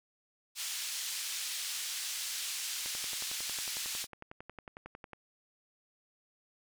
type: band-pass noise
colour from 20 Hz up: pink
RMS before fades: -38 dBFS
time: 0.55-4.07 s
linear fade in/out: 50 ms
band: 3300 to 11000 Hz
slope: 12 dB/octave
type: click train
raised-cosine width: 0.5 ms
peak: -30 dBFS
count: 26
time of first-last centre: 2.86-5.133 s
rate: 11 Hz
effects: none